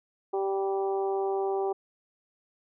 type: harmonic tone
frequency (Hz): 194.9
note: G3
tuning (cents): -10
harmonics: 2 / 3 / 4 / 5 / 6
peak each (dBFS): -27 / -40 / -32 / -42 / -45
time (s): 0.33-1.73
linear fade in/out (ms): 10
effects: none